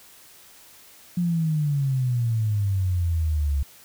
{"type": "exponential sweep", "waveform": "sine", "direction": "down", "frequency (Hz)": [178.7, 68.5], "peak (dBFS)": -20, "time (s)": [1.17, 3.63], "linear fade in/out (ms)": 5, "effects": ["white hiss -50 dBFS RMS until 3.84 s"]}